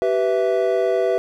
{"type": "chord", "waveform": "triangle", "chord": "E minor", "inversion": "first", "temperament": "equal with one note detuned", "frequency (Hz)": [385.5, 493.9, 659.3], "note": ["G4", "B4", "E5"], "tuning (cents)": [-29, 0, 0], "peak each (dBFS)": -19, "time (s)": [0.02, 1.18], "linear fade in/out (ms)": 0, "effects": []}